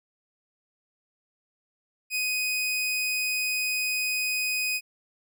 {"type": "tone", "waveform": "sawtooth", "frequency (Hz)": 2500, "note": "D#7", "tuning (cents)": 8, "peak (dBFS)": -22, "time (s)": [2.1, 4.81], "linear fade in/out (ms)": 50, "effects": []}